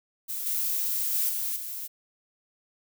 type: noise with level steps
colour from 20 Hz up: violet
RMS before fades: -33 / -28 / -26 / -30 / -36 dBFS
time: 0.28-1.88 s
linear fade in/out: 20 ms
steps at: 0.46 / 1.14 / 1.29 / 1.56 s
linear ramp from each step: 5 ms
effects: none